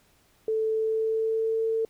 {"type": "tone with pitch glide", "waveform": "sine", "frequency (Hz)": [440, 447.9], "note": ["A4", "A4"], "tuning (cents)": [0, 31], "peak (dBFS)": -23, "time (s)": [0.48, 1.85], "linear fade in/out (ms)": 2, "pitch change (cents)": 31, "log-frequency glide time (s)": [0.72, 1.64], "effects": ["pink hiss -63 dBFS RMS until 1.89 s"]}